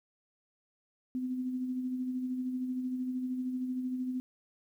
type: tone with tremolo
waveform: sine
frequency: 254.3 Hz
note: C4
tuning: 49 cents flat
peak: -30 dBFS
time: 1.15-4.2 s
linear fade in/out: 0 ms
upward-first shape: sine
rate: 13 Hz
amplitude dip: 40%
effects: 11-bit